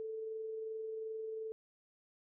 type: tone with amplitude modulation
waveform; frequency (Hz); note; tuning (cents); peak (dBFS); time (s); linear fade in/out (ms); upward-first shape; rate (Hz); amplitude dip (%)
sine; 441.1; A4; +4; -38; 0-1.52; 0; sine; 22.7; 25
effects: none